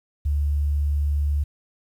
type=tone; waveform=sine; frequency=72.7 Hz; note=D2; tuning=17 cents flat; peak=-19 dBFS; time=0.25-1.44 s; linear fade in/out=10 ms; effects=9-bit